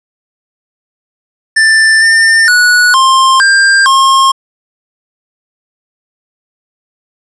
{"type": "tone with pitch steps", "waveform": "square", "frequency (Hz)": [1773, 1803, 1468, 1057, 1593, 1073], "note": ["A6", "A6", "F#6", "C6", "G6", "C6"], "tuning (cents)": [13, 42, -14, 17, 27, 43], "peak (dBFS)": -5, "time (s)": [1.56, 4.32], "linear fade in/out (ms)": 10, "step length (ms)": 460, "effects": ["resampled to 22050 Hz", "7-bit"]}